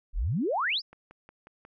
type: exponential sweep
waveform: sine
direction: up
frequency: 30.44 to 5450 Hz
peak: -25 dBFS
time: 0.13-0.82 s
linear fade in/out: 50 ms
type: click train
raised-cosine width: 0.5 ms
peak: -34 dBFS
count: 5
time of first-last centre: 0.93-1.651 s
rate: 5.55 Hz
effects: none